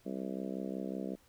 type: harmonic tone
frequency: 65.41 Hz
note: C2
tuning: in tune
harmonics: 3 / 4 / 5 / 6 / 7 / 8 / 9 / 10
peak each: -40 / -42 / -44 / -46 / -47 / -48 / -49 / -50 dBFS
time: 0.05-1.16 s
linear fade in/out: 20 ms
effects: pink hiss -66 dBFS RMS until 1.28 s